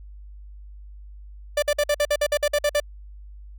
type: tone bursts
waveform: 45% pulse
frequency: 587.3 Hz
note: D5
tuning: in tune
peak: -18 dBFS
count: 12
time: 1.57-2.801 s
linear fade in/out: 5 ms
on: 54 ms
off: 53 ms
effects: added 50 Hz sine -39 dBFS peak until 3.58 s